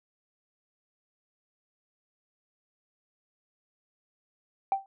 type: tone with exponential decay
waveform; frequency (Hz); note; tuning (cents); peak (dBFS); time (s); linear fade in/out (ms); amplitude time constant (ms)
sine; 780; G5; -9; -18; 4.72-4.86; 1; 30
effects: tanh soft clip ceiling -18 dBFS